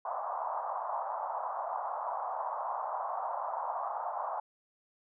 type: band-pass noise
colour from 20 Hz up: white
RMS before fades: -36 dBFS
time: 0.05-4.4 s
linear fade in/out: 5 ms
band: 640 to 1100 Hz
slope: 48 dB/octave
effects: none